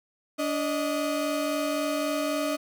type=tone pair together; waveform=35% pulse; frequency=289.3 / 622.3 Hz; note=D4 / D#5; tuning=-26 / 0 cents; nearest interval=octave + minor second; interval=1326 cents; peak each=-27 dBFS; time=0.38-2.57 s; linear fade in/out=20 ms; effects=none